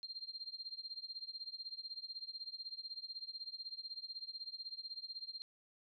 sine tone with tremolo, 4186 Hz, C8, in tune, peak -40 dBFS, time 0.03-5.42 s, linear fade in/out 0 ms, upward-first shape triangle, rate 16 Hz, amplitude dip 100%, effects none

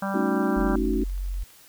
harmonic tone, 196 Hz, G3, in tune, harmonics 1 / 3 / 4 / 5 / 6 / 7 / 8, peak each -28 / -33 / -34 / -35 / -36 / -36 / -37 dBFS, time 0.02-0.76 s, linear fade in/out 5 ms
sine chord, D# half-diminished seventh, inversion second, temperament equal, 220 / 277.2 / 311.1 / 370 Hz, A3 / C#4 / D#4 / F#4, 0 / 0 / 0 / 0 cents, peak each -28 dBFS, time 0.14-1.04 s, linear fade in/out 5 ms
sine tone, 45.77 Hz, F#1, 18 cents flat, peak -26 dBFS, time 0.56-1.44 s, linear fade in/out 10 ms
click train, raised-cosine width 0.2 ms, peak -36 dBFS, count 12, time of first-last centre 0.61-1.504 s, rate 12.3 Hz
effects white hiss -52 dBFS RMS until 1.68 s

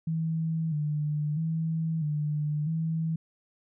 sine tone with vibrato, 155.56 Hz, D#3, in tune, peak -26 dBFS, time 0.07-3.16 s, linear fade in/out 5 ms, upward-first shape square, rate 0.77 Hz, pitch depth 67 cents each way, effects none

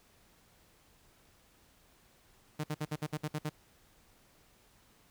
sawtooth tone bursts, 152.1 Hz, D#3, 39 cents flat, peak -29 dBFS, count 9, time 2.59-3.496 s, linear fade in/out 10 ms, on 50 ms, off 57 ms, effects pink hiss -65 dBFS RMS until 5.1 s

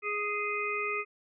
harmonic tone, 415.3 Hz, G#4, in tune, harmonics 1 / 3 / 5 / 6, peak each -36 / -35 / -36 / -34 dBFS, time 0.02-1.05 s, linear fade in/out 50 ms, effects none

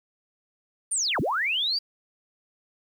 sine linear two-way sweep, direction down then up, 9500 to 94.4 to 4807 Hz, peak -23 dBFS, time 0.91-1.79 s, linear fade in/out 10 ms, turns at 1.2 s, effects 9-bit

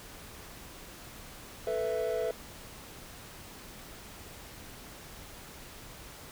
triangle chord, A suspended second, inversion none, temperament just, 440 / 495 / 660 Hz, A4 / B4 / E5, 0 / +4 / +2 cents, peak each -31 dBFS, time 1.67-2.31 s, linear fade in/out 2 ms, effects tanh soft clip ceiling -20 dBFS + pink hiss -48 dBFS RMS until 6.31 s

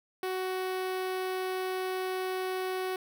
sawtooth tone with notch filter, 372.9 Hz, F#4, 14 cents sharp, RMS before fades -33 dBFS, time 0.23-2.96 s, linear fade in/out 2 ms, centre 7000 Hz, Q 1.2, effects none

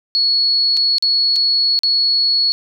sine tone with dropouts, 4370 Hz, C#8, 26 cents flat, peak -12 dBFS, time 0.15-2.52 s, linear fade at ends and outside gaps 0 ms, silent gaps 0.768-0.772 / 0.983-1.025 / 1.359-1.363 / 1.79-1.834 s, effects none

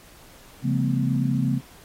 sine tone cluster, 136.6 / 171.2 / 202.6 / 224.6 / 252.9 Hz, C#3 / F3 / G#3 / A3 / B3, -25 / -34 / -43 / +36 / +41 cents, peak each -23 / -30 / -32 / -27 / -26 dBFS, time 0.62-1.61 s, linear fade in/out 50 ms, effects pink hiss -50 dBFS RMS until 1.84 s + AAC 48 kbps

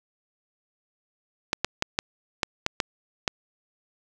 clicks, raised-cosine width 0.2 ms, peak -5 dBFS, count 8, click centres 1.531 / 1.646 / 1.824 / 1.989 / 2.432 / 2.664 / 2.802 / 3.278 s, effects none

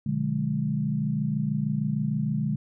sine tone cluster, 122.5 / 148.6 / 182.2 / 208.9 Hz, B2 / D3 / F#3 / G#3, -14 / +21 / -26 / +10 cents, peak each -33 / -27 / -34 / -28 dBFS, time 0.06-2.56 s, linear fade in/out 5 ms, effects none

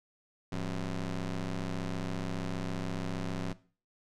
25% pulse ring-modulated tone, 94.8 Hz, F#2, 43 cents sharp, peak -26 dBFS, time 0.52-3.53 s, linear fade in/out 5 ms, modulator 80.7 Hz, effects noise-tail reverb RT60 0.4 s tail -18 dB re dry + low-pass 7000 Hz 12 dB/octave

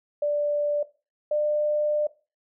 sine tone pair in turn, 587 / 598.3 Hz, D5 / D5, -1 / +32 cents, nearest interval unison, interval 33 cents, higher second, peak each -21 dBFS, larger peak neither, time 0.22-0.83 / 1.31-2.07 s, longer second, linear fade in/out 5 ms, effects noise-tail reverb RT60 0.3 s tail -17 dB re dry

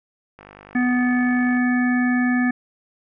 click train, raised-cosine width 0.5 ms, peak -26 dBFS, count 60, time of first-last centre 0.39-1.57 s, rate 50 Hz
harmonic tone, 247.9 Hz, B3, 7 cents sharp, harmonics 1 / 3 / 5 / 7 / 9, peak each -17 / -30 / -35 / -25 / -34 dBFS, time 0.75-2.51 s, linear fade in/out 5 ms
effects none

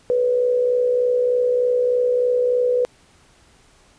sine tone with amplitude modulation, 493.9 Hz, B4, in tune, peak -13 dBFS, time 0.1-2.85 s, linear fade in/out 0 ms, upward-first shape sine, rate 63.3 Hz, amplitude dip 50%, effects pink hiss -54 dBFS RMS until 3.98 s + resampled to 22050 Hz

